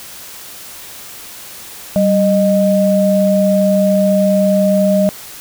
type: tone pair together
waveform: sine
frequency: 193.55 / 615 Hz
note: G3 / D#5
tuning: -22 / -20 cents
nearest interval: octave + minor sixth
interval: 2002 cents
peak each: -12 dBFS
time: 1.96-5.09 s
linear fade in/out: 0 ms
effects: white hiss -33 dBFS RMS until 5.4 s